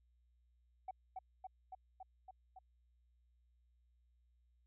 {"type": "tone with echo", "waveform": "sine", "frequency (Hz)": 754, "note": "F#5", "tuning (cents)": 32, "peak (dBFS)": -40, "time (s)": [0.88, 0.91], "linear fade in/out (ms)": 5, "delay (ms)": 280, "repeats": 6, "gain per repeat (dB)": -2, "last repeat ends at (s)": 2.59, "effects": ["tanh soft clip ceiling -37 dBFS", "added 60 Hz sine -70 dBFS peak until 4.66 s"]}